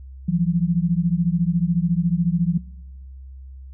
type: beating tone pair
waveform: sine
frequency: 166 / 180 Hz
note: E3 / F#3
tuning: +12 / -47 cents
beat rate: 14 Hz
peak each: -20 / -19 dBFS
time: 0.28-2.58 s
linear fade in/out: 10 ms
effects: noise-tail reverb RT60 1.0 s tail -21 dB re dry + added 66 Hz sine -36 dBFS peak until 3.73 s